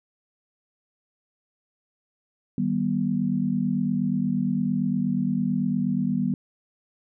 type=chord; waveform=sine; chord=Eb augmented; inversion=none; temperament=just; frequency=155.56 / 194.45 / 243.1 Hz; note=Eb3 / G3 / B3; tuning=0 / -14 / -27 cents; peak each=-29 / -25 / -25 dBFS; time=2.58-6.34 s; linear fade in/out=2 ms; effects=none